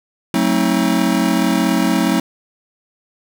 square chord, F# diminished seventh, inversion none, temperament just, 185 / 222 / 266.4 / 319.7 Hz, F#3 / A3 / C4 / Eb4, 0 / +16 / +31 / +47 cents, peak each -20 dBFS, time 0.34-2.2 s, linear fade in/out 2 ms, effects none

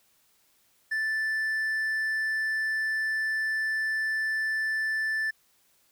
triangle tone, 1760 Hz, A6, in tune, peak -24 dBFS, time 0.91-5.31 s, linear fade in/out 10 ms, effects white hiss -66 dBFS RMS until 5.91 s

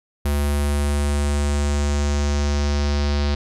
square tone with low-pass filter sweep, 72.3 Hz, D2, 27 cents flat, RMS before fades -20 dBFS, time 0.25-3.35 s, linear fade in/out 5 ms, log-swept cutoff 12000 to 4600 Hz, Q 2.7, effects none

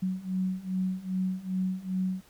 sine beating tone pair, 185 / 187.5 Hz, F#3 / F#3, 0 / +23 cents, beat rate 2.5 Hz, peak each -32 / -30 dBFS, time 0.02-2.21 s, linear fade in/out 10 ms, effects pink hiss -59 dBFS RMS until 2.29 s

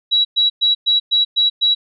sine tone bursts, 3894 Hz, B7, 25 cents flat, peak -11 dBFS, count 7, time 0.11-1.75 s, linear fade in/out 20 ms, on 140 ms, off 110 ms, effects none

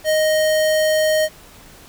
square tone, 622.3 Hz, D#5, in tune, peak -15 dBFS, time 0.04-1.29 s, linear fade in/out 50 ms, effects pink hiss -44 dBFS RMS until 1.88 s

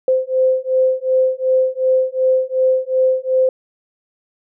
sine beating tone pair, 517 / 519.7 Hz, C5 / C5, -21 / -12 cents, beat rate 2.7 Hz, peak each -16 dBFS, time 0.08-3.49 s, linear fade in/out 2 ms, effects none

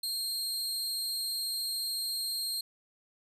sawtooth tone with amplitude modulation, 4209 Hz, C8, 9 cents sharp, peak -27 dBFS, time 0.03-2.61 s, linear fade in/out 5 ms, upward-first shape sine, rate 260 Hz, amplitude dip 40%, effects resampled to 32000 Hz

